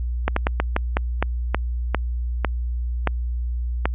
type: slowing click train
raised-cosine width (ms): 0.5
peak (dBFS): -4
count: 12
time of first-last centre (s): 0.28-3.856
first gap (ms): 84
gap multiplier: 1.25
effects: added 60 Hz sine -22 dBFS peak until 3.94 s + resampled to 8000 Hz